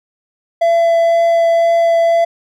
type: tone with vibrato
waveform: triangle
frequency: 672 Hz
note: E5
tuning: 33 cents sharp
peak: -7 dBFS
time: 0.61-2.25 s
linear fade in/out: 10 ms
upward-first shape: triangle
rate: 2 Hz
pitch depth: 8 cents each way
effects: none